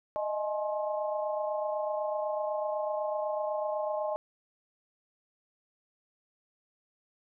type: tone cluster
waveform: sine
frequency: 615 / 643 / 847 / 1063 Hz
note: D#5 / E5 / G#5 / C6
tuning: -20 / -43 / +34 / +27 cents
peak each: -31 / -40 / -36 / -40 dBFS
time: 0.16-4.16 s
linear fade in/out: 0 ms
effects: none